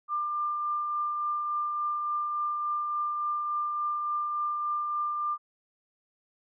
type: tone with tremolo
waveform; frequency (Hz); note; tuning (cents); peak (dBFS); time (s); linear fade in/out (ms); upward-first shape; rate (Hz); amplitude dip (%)
sine; 1194; D6; +28; -26; 0.08-5.38; 50; triangle; 3.5; 30
effects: none